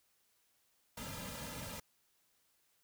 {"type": "noise with comb filter", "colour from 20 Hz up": "pink", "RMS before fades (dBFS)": -45, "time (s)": [0.97, 1.8], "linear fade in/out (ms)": 5, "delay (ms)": 2.7, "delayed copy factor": -1, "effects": ["white hiss -75 dBFS RMS until 2.83 s"]}